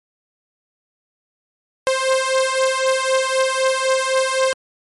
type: beating tone pair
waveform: sawtooth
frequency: 524 / 527.9 Hz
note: C5 / C5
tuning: +2 / +15 cents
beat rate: 3.9 Hz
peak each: -15 dBFS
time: 1.87-4.53 s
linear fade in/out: 0 ms
effects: MP3 48 kbps